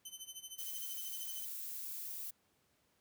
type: tone with tremolo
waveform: 15% pulse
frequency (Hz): 3058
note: G7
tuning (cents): -44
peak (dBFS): -37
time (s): 0.05-1.45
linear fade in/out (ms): 5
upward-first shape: sine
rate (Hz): 13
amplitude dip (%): 85
type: noise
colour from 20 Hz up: violet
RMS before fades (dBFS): -44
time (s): 0.58-2.31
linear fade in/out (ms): 10
effects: pink hiss -75 dBFS RMS until 3 s + high-pass 80 Hz 12 dB/octave